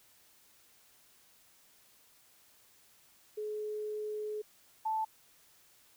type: tone pair in turn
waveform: sine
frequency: 424.8 / 877.5 Hz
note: G#4 / A5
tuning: +39 / -5 cents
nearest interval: octave + minor second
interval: 1256 cents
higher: second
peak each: -35 / -30 dBFS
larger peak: second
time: 3.37-4.42 / 4.85-5.05 s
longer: first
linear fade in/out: 10 ms
effects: white hiss -64 dBFS RMS until 5.96 s